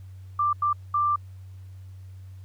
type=tone bursts at uneven times; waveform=sine; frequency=1181 Hz; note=D6; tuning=9 cents sharp; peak=-20 dBFS; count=3; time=0.39-0.53 / 0.62-0.73 / 0.94-1.16 s; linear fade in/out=5 ms; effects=added 94 Hz sine -40 dBFS peak until 2.44 s + pink hiss -64 dBFS RMS until 2.44 s